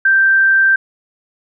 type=tone; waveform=sine; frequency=1568 Hz; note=G6; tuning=in tune; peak=-8 dBFS; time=0.05-0.76 s; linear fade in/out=5 ms; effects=none